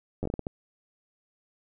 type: slowing click train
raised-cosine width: 2 ms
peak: -18 dBFS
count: 8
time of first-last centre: 0.23-0.469 s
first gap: 10 ms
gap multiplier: 1.4
effects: none